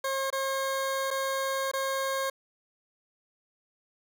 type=tone with dropouts; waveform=20% pulse; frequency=538 Hz; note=C5; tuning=48 cents sharp; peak=-23 dBFS; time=0.04-2.3 s; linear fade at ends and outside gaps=5 ms; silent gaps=0.303-0.326 / 1.106-1.11 / 1.715-1.735 s; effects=none